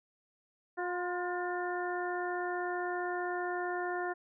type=harmonic tone with a mistuned harmonic; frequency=356.9 Hz; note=F4; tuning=38 cents sharp; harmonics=1 / 2 / 3 / 4 / 5; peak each=-36 / -37 / -43 / -41 / -42 dBFS; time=0.77-4.14 s; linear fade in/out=20 ms; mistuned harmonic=3; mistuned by=-38 cents; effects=none